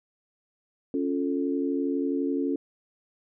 sine chord, Db augmented, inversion none, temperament equal, 277.2 / 349.2 / 440 Hz, Db4 / F4 / A4, 0 / 0 / 0 cents, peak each -26 / -31 / -32 dBFS, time 0.94-2.56 s, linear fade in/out 2 ms, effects none

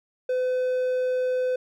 triangle tone, 507 Hz, B4, 45 cents sharp, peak -20 dBFS, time 0.29-1.56 s, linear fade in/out 5 ms, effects none

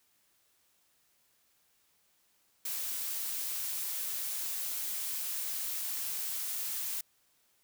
blue noise, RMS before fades -36 dBFS, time 2.65-7.01 s, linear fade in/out 5 ms, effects white hiss -71 dBFS RMS until 7.63 s

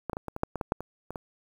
clicks, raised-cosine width 1 ms, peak -17 / -18 / -19 / -20 / -21 / -11 / -18 / -16 / -10 / -22 / -23 / -21 dBFS, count 12, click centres 0.097 / 0.132 / 0.169 / 0.283 / 0.364 / 0.434 / 0.557 / 0.612 / 0.721 / 0.806 / 1.106 / 1.158 s, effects 8-bit

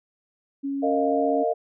sine tone with pitch glide, 277.2 to 279.3 Hz, C#4 to C#4, 0 to +13 cents, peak -25 dBFS, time 0.63-1.44 s, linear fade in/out 20 ms, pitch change +13 cents, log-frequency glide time 1.03-1.25 s
sine chord, Bb suspended fourth, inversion none, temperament equal with one note detuned, 459.5 / 622.3 / 698.5 Hz, Bb4 / Eb5 / F5, -25 / 0 / 0 cents, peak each -25 dBFS, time 0.82-1.54 s, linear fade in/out 20 ms
effects none

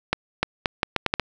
accelerating click train, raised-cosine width 0.3 ms, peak -4 dBFS, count 8, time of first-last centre 0.13-1.197 s, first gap 300 ms, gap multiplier 0.76, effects none

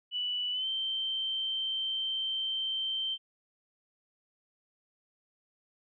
sine tone with pitch glide, 2963 to 3121 Hz, F#7 to G7, +2 to -8 cents, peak -30 dBFS, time 0.11-3.18 s, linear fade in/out 50 ms, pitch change +90 cents, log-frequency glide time 0.52-0.68 s, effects none

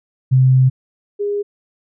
sine tone pair in turn, 130 / 408.7 Hz, C3 / G#4, -11 / -28 cents, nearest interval octave + minor sixth, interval 1983 cents, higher second, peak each -8 / -17 dBFS, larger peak first, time 0.31-0.7 / 1.19-1.43 s, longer first, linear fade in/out 20 ms, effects none

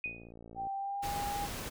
sine tone with exponential decay, 2485 Hz, D#7, 3 cents flat, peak -31 dBFS, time 0.04-0.32 s, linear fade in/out 2 ms, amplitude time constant 59 ms
click train, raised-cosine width 2 ms, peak -37 dBFS, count 36, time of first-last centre 0.06-0.67 s, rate 57.4 Hz
sine tone with pitch glide, 784 to 812.1 Hz, G5 to G#5, 0 to -39 cents, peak -34 dBFS, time 0.55-1.49 s, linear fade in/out 50 ms, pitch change +61 cents, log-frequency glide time 0.74-1.14 s
pink noise, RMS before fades -40 dBFS, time 1.02-1.7 s, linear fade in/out 20 ms
effects none

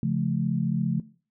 sine chord, Db augmented, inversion none, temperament just, 138.59 / 173.24 / 216.5 Hz, Db3 / F3 / A3, 0 / -14 / -28 cents, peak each -27 dBFS, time 0.03-1 s, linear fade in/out 2 ms, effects noise-tail reverb RT60 0.4 s tail -18 dB re dry

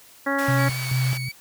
harmonic tone, 277.2 Hz, C#4, in tune, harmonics 1 / 2 / 3 / 4 / 5 / 6 / 7, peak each -26 / -27 / -31 / -30 / -30 / -29 / -29 dBFS, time 0.26-0.69 s, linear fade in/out 10 ms
pink high-pass noise, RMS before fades -35 dBFS, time 0.38-1.18 s, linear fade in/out 10 ms, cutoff 860 Hz, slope 12 dB/octave
sine tone with tremolo, 129.1 Hz, C3, 23 cents flat, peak -19 dBFS, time 0.48-1.29 s, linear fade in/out 5 ms, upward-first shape square, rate 2.3 Hz, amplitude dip 60%
30% pulse tone with vibrato, 2255 Hz, C#7, 29 cents sharp, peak -29 dBFS, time 0.58-1.32 s, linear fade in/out 10 ms, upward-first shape sine, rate 5.8 Hz, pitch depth 25 cents each way
effects white hiss -50 dBFS RMS until 1.4 s

